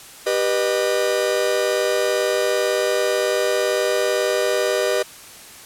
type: chord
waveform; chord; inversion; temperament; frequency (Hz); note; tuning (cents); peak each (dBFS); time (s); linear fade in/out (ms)
45% pulse; G augmented; none; just; 392 / 490 / 612.5; G4 / B4 / D#5; 0 / -14 / -27; -23 / -22 / -22; 0.26-5.03; 10
effects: white hiss -41 dBFS RMS until 5.65 s + low-pass 12000 Hz 12 dB/octave